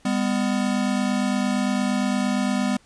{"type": "tone pair together", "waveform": "square", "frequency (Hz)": [201.3, 250], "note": ["G3", "B3"], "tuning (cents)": [46, 21], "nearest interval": "major third", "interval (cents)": 375, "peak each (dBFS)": -24, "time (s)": [0.05, 2.77], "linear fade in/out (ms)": 5, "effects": ["pink hiss -57 dBFS RMS until 2.85 s", "resampled to 22050 Hz"]}